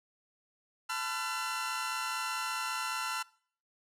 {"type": "tone cluster", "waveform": "sawtooth", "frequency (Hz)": [879, 1007, 1361, 1490], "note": ["A5", "B5", "F6", "F#6"], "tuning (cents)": [-2, 33, -45, 12], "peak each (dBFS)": [-37, -37, -31, -40], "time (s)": [0.89, 3.23], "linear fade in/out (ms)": 10, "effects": ["noise-tail reverb RT60 0.5 s tail -22 dB re dry", "low-pass 12000 Hz 12 dB/octave"]}